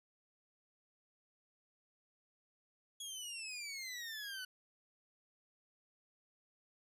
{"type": "exponential sweep", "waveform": "20% pulse", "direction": "down", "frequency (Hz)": [3361, 1480], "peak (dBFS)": -38, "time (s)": [3, 4.45], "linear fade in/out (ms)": 5, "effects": ["resampled to 32000 Hz"]}